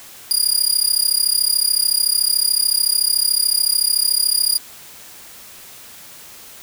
20% pulse tone with amplitude modulation, 4842 Hz, D#8, 48 cents flat, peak -5 dBFS, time 0.31-4.58 s, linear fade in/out 0 ms, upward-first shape sine, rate 33.7 Hz, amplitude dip 90%, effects white hiss -40 dBFS RMS until 6.62 s

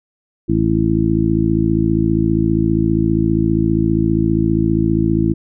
harmonic tone, 55 Hz, A1, in tune, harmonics 1 / 2 / 3 / 4 / 5 / 6, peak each -23 / -20 / -19 / -20 / -22 / -17 dBFS, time 0.48-5.34 s, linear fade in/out 20 ms, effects none

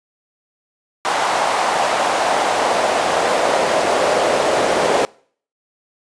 brown noise with high-pass filter sweep, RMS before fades -17 dBFS, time 1.05-5.05 s, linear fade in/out 0 ms, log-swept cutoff 820 to 510 Hz, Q 2.1, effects noise-tail reverb RT60 0.5 s tail -24 dB re dry + resampled to 22050 Hz

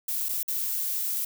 violet noise with dropouts, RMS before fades -29 dBFS, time 0.08-1.25 s, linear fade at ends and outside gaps 5 ms, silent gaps 0.287-0.291 / 0.431-0.479 s, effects none

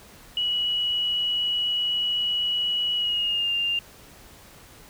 sine tone with pitch glide, 2927 to 2798 Hz, F#7 to F7, -19 to +3 cents, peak -22 dBFS, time 0.37-3.79 s, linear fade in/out 2 ms, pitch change -78 cents, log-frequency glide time 2.94-3.52 s, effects pink hiss -49 dBFS RMS until 4.89 s

